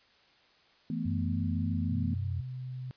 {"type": "chord", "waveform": "sine", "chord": "E suspended fourth", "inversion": "none", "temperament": "equal", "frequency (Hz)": [164.81, 220, 246.9], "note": ["E3", "A3", "B3"], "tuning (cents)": [0, 0, 0], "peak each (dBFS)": -35, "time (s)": [0.9, 2.14], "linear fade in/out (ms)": 2}
{"type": "tone with vibrato", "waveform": "sine", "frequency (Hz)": 92.5, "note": "F#2", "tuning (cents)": 0, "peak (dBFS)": -31, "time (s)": [1.05, 2.41], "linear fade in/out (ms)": 10, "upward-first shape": "sine", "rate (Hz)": 3.6, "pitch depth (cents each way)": 52}
{"type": "tone with pitch glide", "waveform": "sine", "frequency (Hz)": [124.5, 127.85], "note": ["B2", "C3"], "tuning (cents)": [14, -40], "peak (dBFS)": -36, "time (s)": [1.9, 2.91], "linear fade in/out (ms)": 0, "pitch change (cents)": 46, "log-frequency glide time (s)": [2.06, 2.29]}
{"effects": ["white hiss -63 dBFS RMS until 2.96 s", "resampled to 11025 Hz"]}